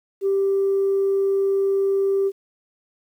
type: tone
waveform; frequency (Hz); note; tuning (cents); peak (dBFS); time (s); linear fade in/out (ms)
sine; 392; G4; 0; -16; 0.21-2.32; 50
effects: tanh soft clip ceiling -13 dBFS + 9-bit